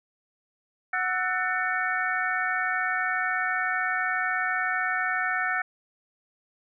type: tone cluster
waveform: sine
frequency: 739 / 1322 / 1482 / 1794 / 2236 Hz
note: F#5 / E6 / F#6 / A6 / C#7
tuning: -2 / +5 / +2 / +33 / +14 cents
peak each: -32 / -32 / -29 / -29 / -33 dBFS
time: 0.93-5.62 s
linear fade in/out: 5 ms
effects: none